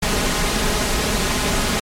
pink noise with comb filter, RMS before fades -19 dBFS, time 0.02-1.8 s, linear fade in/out 10 ms, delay 4.8 ms, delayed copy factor +0.5, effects low-pass 10000 Hz 12 dB/octave + MP3 96 kbps

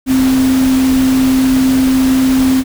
sine tone in noise, 261.6 Hz, C4, in tune, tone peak -8 dBFS, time 0.06-2.64 s, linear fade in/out 50 ms, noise pink, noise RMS -22 dBFS, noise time 0.06-2.64 s, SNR +11 dB, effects none

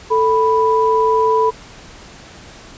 sine tone pair together, 441.7 / 987.8 Hz, A4 / B5, +7 / 0 cents, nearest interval octave + major second, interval 1393 cents, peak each -14 dBFS, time 0.1-1.51 s, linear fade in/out 20 ms, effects pink hiss -39 dBFS RMS until 2.77 s + resampled to 16000 Hz

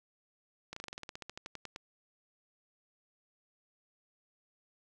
slowing click train, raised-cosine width 0.2 ms, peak -25 dBFS, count 17, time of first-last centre 0.73-1.761 s, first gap 34 ms, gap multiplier 1.08, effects none

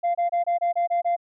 sine tone bursts, 693 Hz, F5, 14 cents flat, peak -17 dBFS, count 8, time 0.03-1.165 s, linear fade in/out 20 ms, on 120 ms, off 25 ms, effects tanh soft clip ceiling -18 dBFS

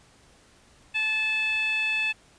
15% pulse tone with band-pass filter, 870 Hz, A5, 20 cents flat, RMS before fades -26 dBFS, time 0.94-2.13 s, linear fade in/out 20 ms, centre 2600 Hz, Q 4.4, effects pink hiss -57 dBFS RMS until 2.38 s + resampled to 22050 Hz

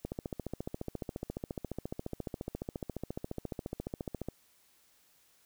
click train, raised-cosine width 2 ms, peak -23 dBFS, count 62, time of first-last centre 0.05-4.286 s, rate 14.4 Hz, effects white hiss -67 dBFS RMS until 5.45 s

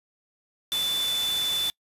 sine tone in noise, 3501 Hz, A7, 9 cents flat, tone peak -24 dBFS, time 0.72-1.7 s, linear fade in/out 0 ms, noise white, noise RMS -33 dBFS, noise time 0.72-1.7 s, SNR +6 dB, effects noise-tail reverb RT60 0.1 s tail -26 dB re dry + resampled to 32000 Hz

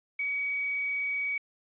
sine tone with quantisation, 2264 Hz, C#7, 36 cents sharp, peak -28 dBFS, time 0.19-1.38 s, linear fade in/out 5 ms, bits 8, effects resampled to 8000 Hz

